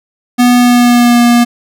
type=tone with pitch glide; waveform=square; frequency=245.2 to 238.9 Hz; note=B3 to A#3; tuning=-12 to +43 cents; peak=-5 dBFS; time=0.38-1.45 s; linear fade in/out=20 ms; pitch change=-45 cents; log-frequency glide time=0.57-1.21 s; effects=none